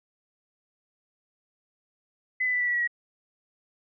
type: tone with pitch steps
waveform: sine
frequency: 2018 / 1999.4 / 1981 / 1962.8 / 1944.8 / 1926.9 / 1909.1 Hz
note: B6 / B6 / B6 / B6 / B6 / B6 / A#6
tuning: +37 / +21 / +5 / -11 / -27 / -43 / +41 cents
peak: -23 dBFS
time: 2.4-2.876 s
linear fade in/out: 10 ms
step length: 68 ms
effects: none